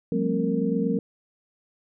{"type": "tone cluster", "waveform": "sine", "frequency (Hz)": [177.6, 199.1, 227.2, 267.2, 461.3], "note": ["F3", "G3", "A#3", "C4", "A#4"], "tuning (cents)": [29, 27, -44, 36, -18], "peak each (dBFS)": -28, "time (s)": [0.12, 0.99], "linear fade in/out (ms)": 2, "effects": []}